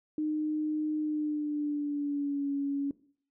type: tone with pitch glide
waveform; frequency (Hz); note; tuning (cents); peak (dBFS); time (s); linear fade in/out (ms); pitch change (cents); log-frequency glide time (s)
sine; 306.1 to 280.7; D#4 to C#4; -28 to +22; -28; 0.18-2.91; 2; -150; 0.98-2.5
effects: noise-tail reverb RT60 0.5 s tail -18 dB re dry